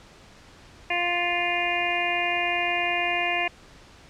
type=harmonic tone; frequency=349.7 Hz; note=F4; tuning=2 cents sharp; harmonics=1 / 2 / 3 / 5 / 6 / 7 / 8; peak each=-35 / -28 / -35 / -32 / -29 / -28 / -32 dBFS; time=0.9-3.48 s; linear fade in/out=5 ms; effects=pink hiss -50 dBFS RMS until 4.09 s + low-pass 6000 Hz 12 dB/octave